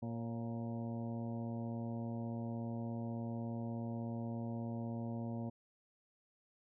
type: harmonic tone with a mistuned harmonic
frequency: 116.54 Hz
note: A#2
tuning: in tune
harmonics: 1 / 2 / 3 / 4 / 5 / 6 / 7 / 8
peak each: -42 / -41 / -52 / -55 / -51 / -54 / -60 / -58 dBFS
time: 0.02-5.5 s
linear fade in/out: 10 ms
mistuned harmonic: 5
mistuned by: -46 cents
effects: none